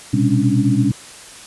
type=tone cluster; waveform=sine; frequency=119.5 / 128.4 / 201.6 / 274 / 288.9 Hz; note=A#2 / C3 / G3 / C#4 / D4; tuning=+43 / -32 / +49 / -20 / -28 cents; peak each=-19 dBFS; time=0.13-0.92 s; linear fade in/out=10 ms; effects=white hiss -38 dBFS RMS until 1.46 s + resampled to 24000 Hz